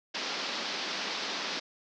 white band-pass noise, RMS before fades -35 dBFS, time 0.14-1.6 s, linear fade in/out 10 ms, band 180 to 5400 Hz, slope 48 dB/octave, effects none

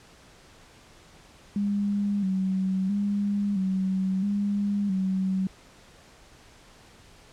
sine tone with vibrato, 196 Hz, G3, in tune, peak -23 dBFS, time 1.56-5.47 s, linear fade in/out 2 ms, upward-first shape square, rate 0.75 Hz, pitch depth 60 cents each way, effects pink hiss -53 dBFS RMS until 7.32 s + low-pass 8000 Hz 12 dB/octave

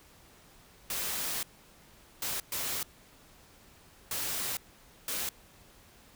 white noise bursts at uneven times, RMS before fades -34 dBFS, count 5, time 0.9-1.43 / 2.22-2.4 / 2.52-2.83 / 4.11-4.57 / 5.08-5.29 s, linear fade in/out 2 ms, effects pink hiss -58 dBFS RMS until 6.15 s

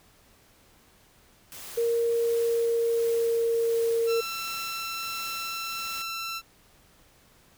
white noise with tremolo, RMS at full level -41 dBFS, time 1.52-6.02 s, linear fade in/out 0 ms, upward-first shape triangle, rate 1.4 Hz, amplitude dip 45%
sine tone with pitch glide, 466.2 to 460 Hz, A#4 to A#4, 0 to -23 cents, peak -22 dBFS, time 1.77-4.21 s, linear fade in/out 10 ms, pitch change -23 cents, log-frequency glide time 2.09-3.95 s
15% pulse tone, 1342 Hz, E6, 31 cents sharp, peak -25 dBFS, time 4.06-6.42 s, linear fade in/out 50 ms
effects pink hiss -59 dBFS RMS until 7.57 s

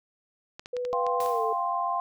clicks, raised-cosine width 0.2 ms, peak -23 dBFS, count 8, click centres 0.595 / 0.659 / 0.767 / 0.851 / 0.93 / 1.066 / 1.203 / 1.261 s
sine tone with pitch glide, 493.9 to 445.1 Hz, B4 to A4, 0 to +20 cents, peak -28 dBFS, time 0.73-1.53 s, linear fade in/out 5 ms, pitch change -180 cents, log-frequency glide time 1.28-1.42 s
sine chord, F suspended second, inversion none, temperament just, 698.5 / 785.8 / 1047.7 Hz, F5 / G5 / C6, 0 / +4 / +2 cents, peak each -30 / -32 / -28 dBFS, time 0.93-2 s, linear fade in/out 0 ms
white noise with exponential decay, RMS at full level -40 dBFS, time 1.2-1.71 s, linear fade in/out 5 ms, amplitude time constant 110 ms
effects none

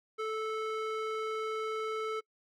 square tone with band-pass filter, 437.7 Hz, A4, 9 cents flat, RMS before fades -35 dBFS, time 0.18-2.21 s, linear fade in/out 20 ms, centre 1100 Hz, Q 0.96, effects noise-tail reverb RT60 0.1 s tail -25 dB re dry

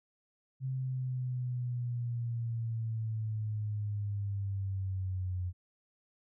sine linear sweep, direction down, 132 to 89.8 Hz, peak -32 dBFS, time 0.6-5.53 s, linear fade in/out 50 ms, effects none

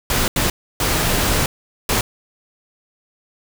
pink noise bursts at uneven times, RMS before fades -18 dBFS, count 4, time 0.1-0.28 / 0.36-0.5 / 0.8-1.46 / 1.89-2.01 s, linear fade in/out 2 ms, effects none

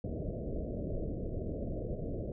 pink low-pass noise, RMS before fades -37 dBFS, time 0.04-2.32 s, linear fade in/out 2 ms, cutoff 650 Hz, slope 96 dB/octave, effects none

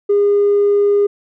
triangle tone with tanh clipping, 407.1 Hz, G#4, 35 cents flat, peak -10 dBFS, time 0.09-1.07 s, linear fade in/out 10 ms, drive 5 dB, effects none

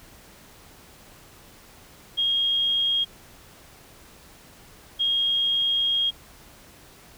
sine tone pair in turn, 3256 / 3256 Hz, G#7 / G#7, -35 / -35 cents, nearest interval unison, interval 0 cents, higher neither, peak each -20 dBFS, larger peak neither, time 2.17-3.05 / 4.99-6.11 s, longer second, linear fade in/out 20 ms, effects pink hiss -50 dBFS RMS until 7.17 s

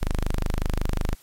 sawtooth tone, 25.46 Hz, G#0, 33 cents flat, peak -18 dBFS, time 0.01-1.15 s, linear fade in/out 0 ms, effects white hiss -54 dBFS RMS until 1.22 s + MP3 64 kbps

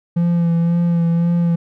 triangle tone with vibrato, 170 Hz, F3, 46 cents flat, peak -11 dBFS, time 0.16-1.56 s, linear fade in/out 10 ms, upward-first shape sine, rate 1.9 Hz, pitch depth 23 cents each way, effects none

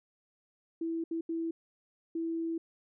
sine tone bursts at uneven times, 329.6 Hz, E4, in tune, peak -31 dBFS, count 4, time 0.81-1.04 / 1.11-1.21 / 1.29-1.51 / 2.15-2.58 s, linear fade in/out 5 ms, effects none

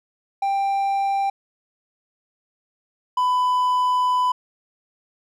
triangle tone pair in turn, 789 / 999.3 Hz, G5 / B5, +11 / +20 cents, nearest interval major third, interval 409 cents, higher second, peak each -17 / -15 dBFS, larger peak second, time 0.42-1.3 / 3.17-4.32 s, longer second, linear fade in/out 5 ms, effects none

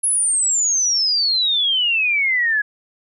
sine exponential sweep, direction down, 10680 to 1661.2 Hz, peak -15 dBFS, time 0.03-2.62 s, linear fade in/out 10 ms, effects none

